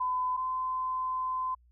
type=tone pair in turn; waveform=sine; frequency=1010 / 1027.1 Hz; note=B5 / C6; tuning=+39 / -32 cents; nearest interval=unison; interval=29 cents; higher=second; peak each=-27 / -29 dBFS; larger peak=first; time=0-0.37 / 0.37-1.55 s; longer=second; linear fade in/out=10 ms; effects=added 60 Hz sine -59 dBFS peak until 1.71 s